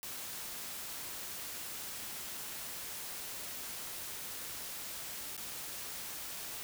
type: noise with dropouts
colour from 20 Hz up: white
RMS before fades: -43 dBFS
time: 0.03-6.63 s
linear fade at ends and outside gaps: 0 ms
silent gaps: 5.367-5.377 s
effects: none